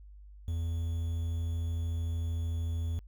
triangle tone with quantisation, 83.3 Hz, E2, 19 cents sharp, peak -28 dBFS, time 0.48-2.99 s, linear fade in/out 0 ms, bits 9, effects added 50 Hz sine -48 dBFS peak until 3.07 s

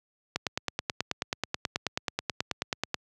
click train, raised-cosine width 0.2 ms, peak -10 dBFS, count 25, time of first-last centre 0.36-2.943 s, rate 9.29 Hz, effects high-pass 80 Hz 12 dB/octave

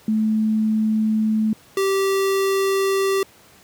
sine / square tone pair in turn, 217.5 / 389.2 Hz, A3 / G4, -20 / -12 cents, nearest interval minor seventh, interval 1008 cents, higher second, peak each -16 / -18 dBFS, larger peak first, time 0.08-1.53 / 1.77-3.23 s, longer second, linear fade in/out 2 ms, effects pink hiss -50 dBFS RMS until 3.63 s + high-pass 100 Hz 12 dB/octave

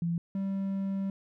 sine / triangle tone pair in turn, 169.4 / 194.77 Hz, E3 / G3, +48 / -11 cents, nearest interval major second, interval 241 cents, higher second, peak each -27 dBFS, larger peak neither, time 0.02-0.18 / 0.35-1.1 s, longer second, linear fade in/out 2 ms, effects none

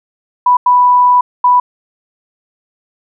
sine tone bursts at uneven times, 987.8 Hz, B5, in tune, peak -5 dBFS, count 3, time 0.46-0.57 / 0.66-1.21 / 1.44-1.6 s, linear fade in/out 5 ms, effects none

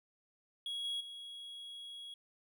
triangle tone with level steps, 3322 Hz, G#7, in tune, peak -36 / -34 / -44 dBFS, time 0.66-2.14 s, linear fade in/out 2 ms, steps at 0.84 / 1 s, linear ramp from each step 10 ms, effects none

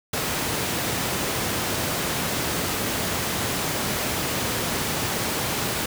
pink high-pass noise, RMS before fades -26 dBFS, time 0.13-5.86 s, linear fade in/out 5 ms, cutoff 100 Hz, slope 12 dB/octave, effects none

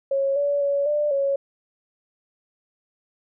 sine tone with pitch steps, 548 / 572 / 564 / 593 / 554 Hz, C#5 / D5 / C#5 / D5 / C#5, -20 / -46 / +30 / +17 / -1 cents, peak -19 dBFS, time 0.11-1.36 s, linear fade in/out 5 ms, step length 250 ms, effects none

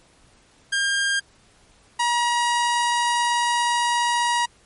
sawtooth tone pair in turn, 1606 / 954.9 Hz, G6 / A#5, +41 / +41 cents, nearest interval major sixth, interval 900 cents, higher first, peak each -16 / -15 dBFS, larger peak second, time 0.72-1.2 / 1.99-4.46 s, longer second, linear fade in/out 10 ms, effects pink hiss -56 dBFS RMS until 4.65 s + MP3 48 kbps

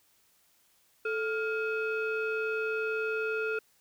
sine tone cluster, 438.2 / 1404 / 2557 Hz, A4 / F6 / D#7, -7 / +9 / +47 cents, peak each -30 / -32 / -37 dBFS, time 1.05-3.59 s, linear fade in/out 5 ms, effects tanh soft clip ceiling -23 dBFS + white hiss -67 dBFS RMS until 3.8 s

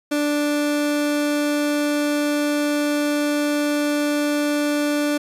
30% pulse tone, 293.7 Hz, D4, in tune, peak -16 dBFS, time 0.11-5.18 s, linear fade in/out 10 ms, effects resampled to 32000 Hz

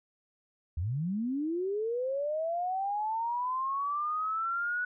sine linear sweep, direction up, 73.42 to 1480 Hz, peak -29 dBFS, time 0.77-4.85 s, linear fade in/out 5 ms, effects none

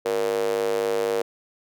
square tone with high-pass filter, 52 Hz, G#1, 3 cents sharp, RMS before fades -24 dBFS, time 0.05-1.22 s, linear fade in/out 5 ms, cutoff 470 Hz, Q 5.7, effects none

